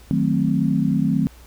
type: chord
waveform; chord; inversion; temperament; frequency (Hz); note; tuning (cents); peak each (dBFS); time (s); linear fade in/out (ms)
sine; D# diminished seventh; none; equal; 155.56 / 185 / 220 / 261.6; D#3 / F#3 / A3 / C4; 0 / 0 / 0 / 0; -22; 0.11-1.27; 0
effects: added 60 Hz sine -45 dBFS peak until 1.46 s + pink hiss -50 dBFS RMS until 1.46 s